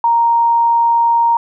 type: tone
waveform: sine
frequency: 932.3 Hz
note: A#5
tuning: in tune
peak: -9 dBFS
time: 0.04-1.37 s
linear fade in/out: 2 ms
effects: none